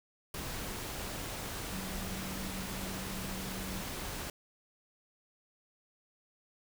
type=tone in noise; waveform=sine; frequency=190 Hz; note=F#3; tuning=46 cents sharp; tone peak=-42 dBFS; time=1.72-3.81 s; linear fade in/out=2 ms; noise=pink; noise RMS=-40 dBFS; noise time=0.34-4.3 s; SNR=-5 dB; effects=none